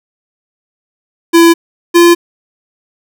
square tone pair in turn, 335.7 / 343.7 Hz, E4 / F4, +32 / -28 cents, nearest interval unison, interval 40 cents, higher second, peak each -3 dBFS, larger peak neither, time 1.33-1.54 / 1.94-2.15 s, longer neither, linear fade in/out 20 ms, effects none

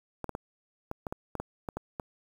clicks, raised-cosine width 1 ms, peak -20 dBFS, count 11, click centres 0.243 / 0.293 / 0.351 / 0.914 / 1.068 / 1.125 / 1.353 / 1.4 / 1.688 / 1.77 / 1.998 s, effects 8-bit

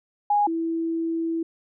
sine tone pair in turn, 825 / 329.3 Hz, G#5 / E4, -12 / -2 cents, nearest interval octave + major third, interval 1590 cents, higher first, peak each -17 / -23 dBFS, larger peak first, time 0.3-0.47 / 0.47-1.43 s, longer second, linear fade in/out 5 ms, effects none

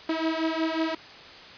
sawtooth beating tone pair, 319.5 / 325 Hz, D#4 / E4, +46 / -24 cents, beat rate 5.5 Hz, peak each -24 dBFS, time 0.09-0.95 s, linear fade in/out 5 ms, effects white hiss -45 dBFS RMS until 1.57 s + resampled to 11025 Hz

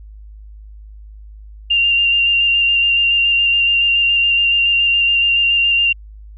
sine tone with vibrato, 2782 Hz, F7, 7 cents flat, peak -11 dBFS, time 1.7-5.93 s, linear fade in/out 10 ms, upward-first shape square, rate 7.1 Hz, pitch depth 12 cents each way, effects added 52 Hz sine -34 dBFS peak until 6.37 s

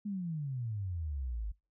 sine exponential sweep, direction down, 211.9 to 49.37 Hz, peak -34 dBFS, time 0.05-1.52 s, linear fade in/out 10 ms, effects noise-tail reverb RT60 0.3 s tail -26 dB re dry

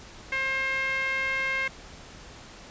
sawtooth tone with band-pass filter, 533 Hz, C5, 32 cents sharp, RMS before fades -28 dBFS, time 0.32-1.68 s, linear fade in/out 5 ms, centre 2000 Hz, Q 5.6, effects pink hiss -46 dBFS RMS until 2.7 s + resampled to 16000 Hz

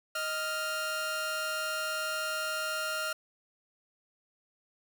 sawtooth tone pair together, 625.5 / 1396.9 Hz, D#5 / F6, +9 / 0 cents, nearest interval octave + major second, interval 1391 cents, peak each -33 / -29 dBFS, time 0.15-3.13 s, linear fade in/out 5 ms, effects 10-bit

